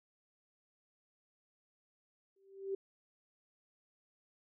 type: tone with exponential growth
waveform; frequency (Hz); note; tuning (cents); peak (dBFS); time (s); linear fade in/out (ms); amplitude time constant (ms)
sine; 389.6; G4; -11; -32; 2.36-2.75; 5; 83
effects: none